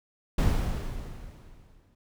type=noise with exponential decay; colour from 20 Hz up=brown; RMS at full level=-21 dBFS; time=0.38-1.95 s; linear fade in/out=5 ms; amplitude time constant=340 ms; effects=none

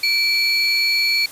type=tone pair together; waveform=triangle; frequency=2328 / 4377 Hz; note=D7 / C#8; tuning=-16 / -23 cents; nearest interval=major seventh; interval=1093 cents; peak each=-17 dBFS; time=0.03-1.26 s; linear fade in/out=5 ms; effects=white hiss -38 dBFS RMS until 1.31 s + resampled to 32000 Hz

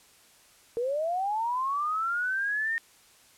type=linear sweep; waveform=sine; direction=up; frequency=456.3 to 1850 Hz; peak=-26 dBFS; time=0.77-2.78 s; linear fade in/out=0 ms; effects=white hiss -58 dBFS RMS until 3.37 s + low-pass 11000 Hz 12 dB/octave

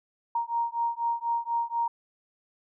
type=beating tone pair; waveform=sine; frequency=932.3 / 936.4 Hz; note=A#5 / A#5; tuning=0 / +8 cents; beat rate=4.1 Hz; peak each=-29 dBFS; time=0.35-1.88 s; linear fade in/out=5 ms; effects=none

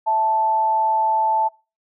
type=tone pair together; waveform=sine; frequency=658 / 878.3 Hz; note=E5 / A5; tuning=-3 / -3 cents; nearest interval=perfect fourth; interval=500 cents; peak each=-26 / -16 dBFS; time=0.06-1.49 s; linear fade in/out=20 ms; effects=noise-tail reverb RT60 0.3 s tail -23 dB re dry

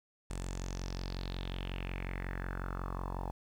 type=tone with low-pass filter sweep; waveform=sawtooth; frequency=45.51 Hz; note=F#1; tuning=28 cents flat; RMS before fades=-39 dBFS; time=0.3-3.31 s; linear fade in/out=0 ms; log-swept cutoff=8700 to 850 Hz; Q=4.7; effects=10-bit

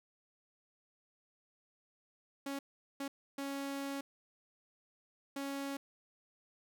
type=tone bursts at uneven times; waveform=sawtooth; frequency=277.2 Hz; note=C#4; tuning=in tune; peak=-34 dBFS; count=4; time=2.46-2.59 / 3-3.08 / 3.38-4.01 / 5.36-5.77 s; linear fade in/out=5 ms; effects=none

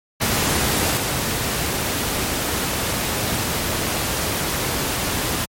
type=noise with level steps; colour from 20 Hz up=pink; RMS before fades=-19 / -22 dBFS; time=0.2-5.46 s; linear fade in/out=20 ms; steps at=0.97 s; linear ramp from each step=2 ms; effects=high-pass 60 Hz 12 dB/octave + MP3 64 kbps

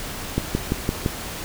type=click train; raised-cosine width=3 ms; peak=-7 dBFS; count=5; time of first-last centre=0.38-1.061 s; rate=5.87 Hz; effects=pink hiss -32 dBFS RMS until 1.44 s

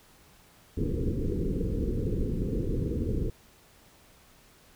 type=low-pass noise; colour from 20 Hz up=pink; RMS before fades=-29 dBFS; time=0.77-3.3 s; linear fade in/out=5 ms; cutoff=490 Hz; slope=96 dB/octave; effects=pink hiss -58 dBFS RMS until 4.75 s

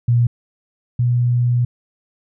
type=tone pair in turn; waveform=sine; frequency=119.5 / 121.8 Hz; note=A#2 / B2; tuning=+43 / -24 cents; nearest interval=unison; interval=33 cents; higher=second; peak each=-11 / -13 dBFS; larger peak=first; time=0.08-0.27 / 0.99-1.65 s; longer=second; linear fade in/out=5 ms; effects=none

